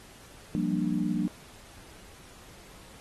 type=chord; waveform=sine; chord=G minor seventh; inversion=third; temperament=equal with one note detuned; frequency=174.61 / 196 / 233.1 / 297.1 Hz; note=F3 / G3 / Bb3 / D4; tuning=0 / 0 / 0 / +20 cents; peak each=-31 dBFS; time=0.55-1.28 s; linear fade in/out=0 ms; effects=pink hiss -52 dBFS RMS until 3 s + AAC 32 kbps